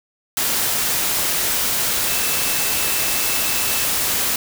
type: tone in noise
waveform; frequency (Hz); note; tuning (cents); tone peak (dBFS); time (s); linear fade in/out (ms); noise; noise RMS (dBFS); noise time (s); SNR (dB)
sine; 2637; E7; 0; -30; 2.07-3.86; 2; white; -20; 0.37-4.36; -13
effects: none